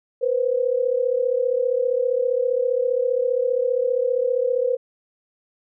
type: tone pair together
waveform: sine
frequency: 483.6 / 518.7 Hz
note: B4 / C5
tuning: -36 / -15 cents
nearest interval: minor second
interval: 121 cents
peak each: -21 dBFS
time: 0.21-4.77 s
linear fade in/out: 20 ms
effects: none